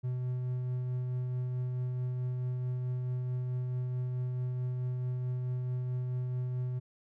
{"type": "tone with tremolo", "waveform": "triangle", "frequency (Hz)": 125.7, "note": "B2", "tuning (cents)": 31, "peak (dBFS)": -28, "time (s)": [0.03, 6.8], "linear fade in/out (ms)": 20, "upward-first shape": "triangle", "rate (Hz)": 4.6, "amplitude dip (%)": 25, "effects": []}